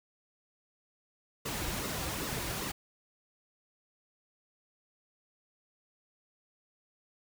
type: noise with flanger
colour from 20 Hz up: pink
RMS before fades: -36 dBFS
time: 1.45-2.72 s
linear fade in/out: 10 ms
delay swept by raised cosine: 1.2 to 4.7 ms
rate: 2.5 Hz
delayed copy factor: -0.6
effects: none